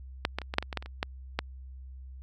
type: clicks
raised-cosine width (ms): 0.3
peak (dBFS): -9 / -14 / -23 / -17 / -6 / -20 / -19 / -14 / -27 / -27 / -12 / -11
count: 12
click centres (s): 0.251 / 0.386 / 0.417 / 0.539 / 0.584 / 0.626 / 0.728 / 0.773 / 0.825 / 0.86 / 1.029 / 1.39
effects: added 65 Hz sine -42 dBFS peak until 2.22 s